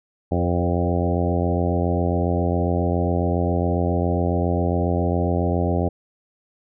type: harmonic tone with a mistuned harmonic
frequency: 87.31 Hz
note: F2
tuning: in tune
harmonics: 1 / 2 / 3 / 4 / 5 / 6 / 7 / 8 / 9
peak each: -22 / -25 / -27 / -28 / -29 / -30 / -30 / -31 / -32 dBFS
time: 0.31-5.89 s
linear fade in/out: 10 ms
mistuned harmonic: 6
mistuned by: +15 cents
effects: none